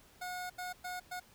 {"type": "tone bursts at uneven times", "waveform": "25% pulse", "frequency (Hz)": 725, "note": "F#5", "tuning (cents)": -35, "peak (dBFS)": -35, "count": 4, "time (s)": [[0.21, 0.5], [0.58, 0.73], [0.84, 1], [1.11, 1.2]], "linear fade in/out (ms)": 10, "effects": ["pink hiss -62 dBFS RMS until 1.34 s"]}